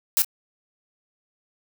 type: noise with echo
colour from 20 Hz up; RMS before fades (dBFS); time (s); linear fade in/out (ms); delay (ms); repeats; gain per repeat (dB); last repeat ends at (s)
blue; -19; 0.17-0.22; 0; 26; 1; -14; 0.246
effects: none